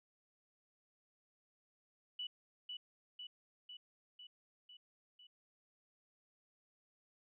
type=tone with echo; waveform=sine; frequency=2960 Hz; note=F#7; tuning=in tune; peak=-40 dBFS; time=2.19-2.27 s; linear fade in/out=5 ms; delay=500 ms; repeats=6; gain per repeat=-3 dB; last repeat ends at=5.27 s; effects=none